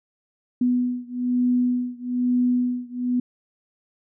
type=beating tone pair; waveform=sine; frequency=246.9 / 248 Hz; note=B3 / B3; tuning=0 / +7 cents; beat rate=1.1 Hz; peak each=-22 / -23 dBFS; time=0.61-3.2 s; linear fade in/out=5 ms; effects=none